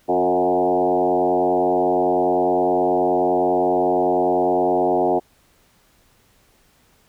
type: tone with frequency modulation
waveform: sine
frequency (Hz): 543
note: C#5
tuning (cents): -36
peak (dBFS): -15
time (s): 0.08-5.2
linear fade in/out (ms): 20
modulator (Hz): 90.5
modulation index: 2.9
effects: pink hiss -58 dBFS RMS until 7.08 s